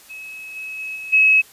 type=tone with level steps; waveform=sine; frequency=2569 Hz; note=E7; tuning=45 cents flat; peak=-32 / -28 / -26 / -29 / -10 dBFS; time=0.09-1.42 s; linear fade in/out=20 ms; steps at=0.55 / 0.78 / 0.95 / 1.12 s; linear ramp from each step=20 ms; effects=white hiss -47 dBFS RMS until 1.52 s + resampled to 32000 Hz